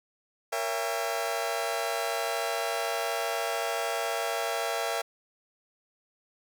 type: chord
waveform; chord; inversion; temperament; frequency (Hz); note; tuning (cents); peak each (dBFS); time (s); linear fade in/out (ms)
sawtooth; A# diminished seventh; none; just; 466.2 / 559.4 / 671.3 / 805.5; A#4 / C#5 / E5 / G5; 0 / +16 / +31 / +47; -31 / -32 / -28 / -31; 0.52-5.02; 10
effects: none